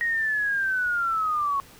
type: linear sweep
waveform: sine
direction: down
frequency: 1887 to 1098 Hz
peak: -22 dBFS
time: 0.01-1.6 s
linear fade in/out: 0 ms
effects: pink hiss -50 dBFS RMS until 1.79 s